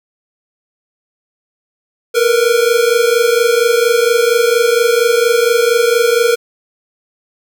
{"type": "tone pair together", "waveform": "square", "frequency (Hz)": [459, 483.3], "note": ["A#4", "B4"], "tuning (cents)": [-27, -38], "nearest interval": "minor second", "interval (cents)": 89, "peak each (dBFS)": -13, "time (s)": [2.14, 6.36], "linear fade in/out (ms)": 20, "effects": []}